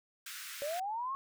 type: high-pass noise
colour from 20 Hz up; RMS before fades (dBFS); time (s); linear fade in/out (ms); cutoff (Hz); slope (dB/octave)
pink; -45; 0.26-0.8; 5; 1300; 48
type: linear sweep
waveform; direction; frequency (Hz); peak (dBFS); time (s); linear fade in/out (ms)
sine; up; 552 to 1108.7; -34; 0.62-1.15; 0
effects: none